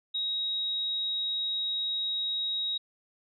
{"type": "tone", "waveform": "sine", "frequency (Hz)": 3798, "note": "A#7", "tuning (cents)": 32, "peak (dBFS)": -28, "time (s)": [0.14, 2.78], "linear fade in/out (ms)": 10, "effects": []}